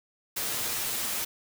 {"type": "noise with comb filter", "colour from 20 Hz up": "white", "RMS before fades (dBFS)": -31, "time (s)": [0.36, 1.25], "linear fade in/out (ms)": 10, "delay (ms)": 8.7, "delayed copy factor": 0.5, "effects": []}